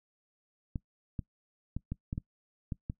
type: clicks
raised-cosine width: 5 ms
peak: -22 dBFS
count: 8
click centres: 0.758 / 1.192 / 1.766 / 1.92 / 2.129 / 2.179 / 2.722 / 2.899 s
effects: noise-tail reverb RT60 0.1 s tail -22 dB re dry